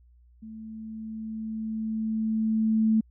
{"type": "tone with level ramp", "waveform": "sine", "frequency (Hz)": 220, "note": "A3", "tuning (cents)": 0, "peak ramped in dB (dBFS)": [-39, -18], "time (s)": [0.42, 3.01], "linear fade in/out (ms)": 10, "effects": ["added 60 Hz sine -54 dBFS peak until 3.1 s"]}